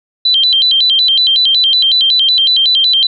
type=tone with vibrato; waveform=sine; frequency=3548 Hz; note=A7; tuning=14 cents sharp; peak=-7 dBFS; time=0.25-3.07 s; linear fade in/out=5 ms; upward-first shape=square; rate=5.4 Hz; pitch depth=200 cents each way; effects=none